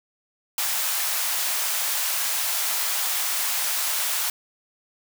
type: high-pass noise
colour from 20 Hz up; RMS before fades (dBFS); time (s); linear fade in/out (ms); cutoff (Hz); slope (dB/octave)
white; -25; 0.58-4.3; 2; 650; 24
effects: none